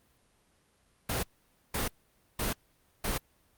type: noise bursts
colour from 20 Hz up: pink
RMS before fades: -31 dBFS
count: 4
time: 1.09-3.18 s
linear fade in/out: 5 ms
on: 140 ms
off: 510 ms
effects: pink hiss -68 dBFS RMS until 3.57 s + Opus 32 kbps